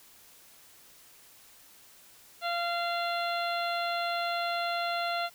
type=harmonic tone; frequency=690 Hz; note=F5; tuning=21 cents flat; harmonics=1 / 2 / 3 / 4 / 5 / 6; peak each=-31 / -34 / -40 / -40 / -41 / -40 dBFS; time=2.41-5.3 s; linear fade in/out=50 ms; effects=white hiss -56 dBFS RMS until 5.34 s